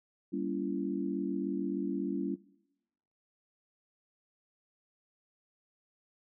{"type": "chord", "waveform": "sine", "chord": "G diminished seventh", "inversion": "none", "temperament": "just", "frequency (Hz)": [196, 235.2, 282.2, 338.7], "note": ["G3", "Bb3", "Db4", "Fb4"], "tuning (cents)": [0, 16, 31, 47], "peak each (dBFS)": [-37, -40, -35, -37], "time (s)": [0.32, 2.36], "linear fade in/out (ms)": 20, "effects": ["noise-tail reverb RT60 0.9 s tail -21 dB re dry"]}